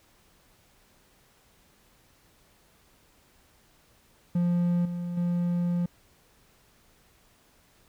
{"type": "tone with level steps", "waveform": "triangle", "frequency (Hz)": 174.6, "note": "F3", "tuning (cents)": 0, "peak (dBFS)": [-20, -28, -22], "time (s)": [4.35, 5.86], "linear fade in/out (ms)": 5, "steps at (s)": [4.85, 5.17], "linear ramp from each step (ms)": 5, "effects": ["pink hiss -62 dBFS RMS until 7.88 s"]}